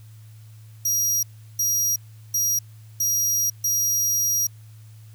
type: tone bursts at uneven times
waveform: sawtooth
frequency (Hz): 5730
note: F8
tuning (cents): +44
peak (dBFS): -17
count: 5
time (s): 0.85-1.23 / 1.59-1.96 / 2.34-2.59 / 3-3.5 / 3.64-4.47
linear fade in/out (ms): 5
effects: added 109 Hz sine -42 dBFS peak until 5.14 s + white hiss -58 dBFS RMS until 5.14 s